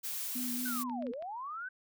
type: noise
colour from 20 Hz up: blue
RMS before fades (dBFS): -38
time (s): 0.03-0.84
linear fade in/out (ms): 20
type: tone with vibrato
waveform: sine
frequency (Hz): 246.2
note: B3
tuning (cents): -5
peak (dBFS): -36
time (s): 0.35-1.12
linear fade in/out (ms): 10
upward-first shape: triangle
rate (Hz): 4.5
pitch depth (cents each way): 29
type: clicks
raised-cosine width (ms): 0.3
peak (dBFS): -36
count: 7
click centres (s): 0.442 / 0.686 / 0.897 / 1.024 / 1.068 / 1.136 / 1.224
type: linear two-way sweep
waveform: sine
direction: down then up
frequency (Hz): 1553 to 436 to 1553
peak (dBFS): -38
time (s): 0.65-1.69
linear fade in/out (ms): 10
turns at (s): 1.1
effects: none